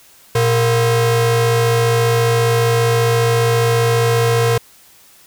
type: ring-modulated tone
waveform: 45% pulse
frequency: 291.2 Hz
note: D4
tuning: 15 cents flat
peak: -9 dBFS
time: 0.35-4.58 s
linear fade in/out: 5 ms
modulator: 173 Hz
effects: white hiss -47 dBFS RMS until 5.26 s